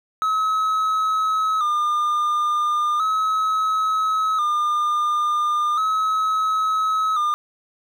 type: tone with vibrato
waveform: triangle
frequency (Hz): 1244.5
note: D#6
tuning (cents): 0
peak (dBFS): -16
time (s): 0.22-7.34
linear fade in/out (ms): 0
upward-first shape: square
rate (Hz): 0.36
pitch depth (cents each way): 54
effects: none